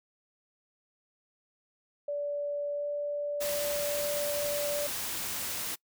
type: tone with pitch glide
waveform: sine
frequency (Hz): 579 to 582.4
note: D5 to D5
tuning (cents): -25 to -15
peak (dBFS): -30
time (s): 2.08-4.87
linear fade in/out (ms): 5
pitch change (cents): +10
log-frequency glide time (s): 2.75-2.86
type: noise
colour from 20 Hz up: white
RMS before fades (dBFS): -35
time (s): 3.4-5.76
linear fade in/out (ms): 20
effects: noise-tail reverb RT60 0.1 s tail -24 dB re dry